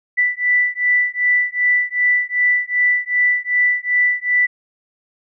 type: beating tone pair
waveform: sine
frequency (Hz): 1975.5 / 1978.1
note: B6 / B6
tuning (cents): 0 / +2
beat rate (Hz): 2.6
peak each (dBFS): -17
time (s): 0.17-4.47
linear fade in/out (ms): 20
effects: none